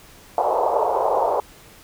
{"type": "band-pass noise", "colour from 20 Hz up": "white", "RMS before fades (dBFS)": -20, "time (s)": [0.38, 1.4], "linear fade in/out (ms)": 2, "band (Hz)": [420, 960], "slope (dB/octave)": 48, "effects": ["pink hiss -47 dBFS RMS until 1.83 s"]}